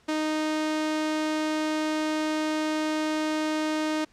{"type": "tone", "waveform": "sawtooth", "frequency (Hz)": 309.6, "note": "D#4", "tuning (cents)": -9, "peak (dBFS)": -21, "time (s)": [0.08, 4.05], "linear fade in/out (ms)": 10, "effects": ["pink hiss -61 dBFS RMS until 4.12 s", "low-pass 7000 Hz 12 dB/octave"]}